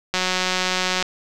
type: click train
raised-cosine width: 0.2 ms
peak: -4 dBFS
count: 164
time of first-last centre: 0.14-1.026 s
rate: 184 Hz
effects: none